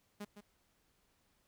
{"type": "tone with echo", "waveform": "sawtooth", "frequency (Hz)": 205.9, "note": "G#3", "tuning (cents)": -15, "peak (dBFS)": -38, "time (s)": [0.2, 0.25], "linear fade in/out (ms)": 10, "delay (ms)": 160, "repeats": 1, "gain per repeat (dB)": -9, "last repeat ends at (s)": 0.41, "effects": ["pink hiss -75 dBFS RMS until 1.47 s"]}